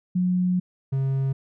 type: tone pair in turn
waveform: sine / triangle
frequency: 181.2 / 134.85 Hz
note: F#3 / C#3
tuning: -36 / -47 cents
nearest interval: perfect fourth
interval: 511 cents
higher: first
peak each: -19 / -19 dBFS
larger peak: neither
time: 0.15-0.6 / 0.92-1.33 s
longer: first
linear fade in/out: 10 ms
effects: none